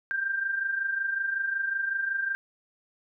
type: tone pair together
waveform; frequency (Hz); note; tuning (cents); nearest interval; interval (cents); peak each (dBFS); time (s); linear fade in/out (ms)
sine; 1560.6 / 1586; G6 / G6; -8 / +20; unison; 28; -34 / -27; 0.11-2.35; 0
effects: none